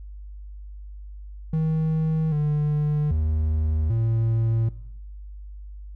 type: tone with pitch steps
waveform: triangle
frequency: 158.6 / 149.3 / 77.9 / 113.3 Hz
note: D#3 / D3 / D#2 / A#2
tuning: +33 / +29 / +3 / -49 cents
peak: -18 dBFS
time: 1.53-4.69 s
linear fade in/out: 5 ms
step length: 790 ms
effects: noise-tail reverb RT60 0.8 s tail -19 dB re dry + added 50 Hz sine -36 dBFS peak until 5.95 s